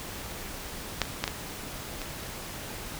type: clicks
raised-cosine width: 0.2 ms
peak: -6 / -24 / -8 / -11 / -18 dBFS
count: 5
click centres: 1.017 / 1.053 / 1.24 / 1.278 / 2.017 s
effects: pink hiss -39 dBFS RMS until 2.99 s